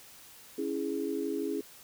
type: chord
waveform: sine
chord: C# minor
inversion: none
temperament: equal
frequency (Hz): 277.2 / 329.6 / 415.3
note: C#4 / E4 / G#4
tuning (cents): 0 / 0 / 0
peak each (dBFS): -35 / -35 / -34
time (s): 0.58-1.61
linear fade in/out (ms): 5
effects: white hiss -53 dBFS RMS until 1.83 s